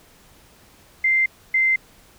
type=tone pair in turn; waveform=sine; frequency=2087 / 2079 Hz; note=C7 / C7; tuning=-5 / -12 cents; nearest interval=unison; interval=7 cents; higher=first; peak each=-15 dBFS; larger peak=neither; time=1.04-1.26 / 1.54-1.76 s; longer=neither; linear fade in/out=5 ms; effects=pink hiss -52 dBFS RMS until 2.18 s